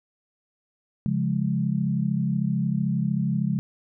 sine chord, Db major, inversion none, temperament equal, 138.59 / 174.61 / 207.7 Hz, Db3 / F3 / Ab3, 0 / 0 / 0 cents, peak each -26 dBFS, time 1.06-3.59 s, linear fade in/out 0 ms, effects none

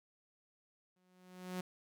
sawtooth tone with exponential growth, 182.7 Hz, F#3, 22 cents flat, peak -33 dBFS, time 0.96-1.61 s, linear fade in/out 5 ms, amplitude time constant 140 ms, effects none

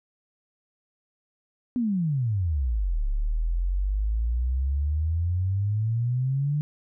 sine exponential two-way sweep, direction down then up, 255.2 to 34.65 to 150.8 Hz, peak -22 dBFS, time 1.76-6.61 s, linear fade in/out 0 ms, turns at 3.05 s, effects none

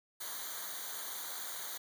white noise with comb filter, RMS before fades -42 dBFS, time 0.2-1.78 s, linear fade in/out 10 ms, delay 0.38 ms, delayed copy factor -0.9, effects none

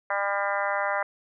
harmonic tone, 200 Hz, G3, 35 cents sharp, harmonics 3 / 4 / 5 / 6 / 7 / 8 / 9 / 10, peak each -30 / -31 / -32 / -33 / -33 / -34 / -35 / -35 dBFS, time 0.1-1.03 s, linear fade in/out 5 ms, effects none

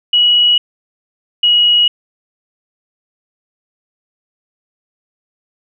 sine tone pair in turn, 2919 / 2905 Hz, F#7 / F#7, -24 / -32 cents, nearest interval unison, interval 8 cents, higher first, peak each -7 dBFS, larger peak neither, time 0.13-0.58 / 1.43-1.88 s, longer neither, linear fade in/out 5 ms, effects none

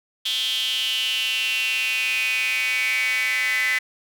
square tone with high-pass filter sweep, 118.5 Hz, A#2, 29 cents sharp, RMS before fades -23 dBFS, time 0.25-3.79 s, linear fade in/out 10 ms, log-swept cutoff 3300 to 2000 Hz, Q 9, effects none

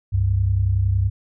sine tone pair together, 67.17 / 98 Hz, C2 / G2, +46 / 0 cents, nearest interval perfect fifth, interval 654 cents, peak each -22 / -17 dBFS, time 0.12-1.1 s, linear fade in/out 20 ms, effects none

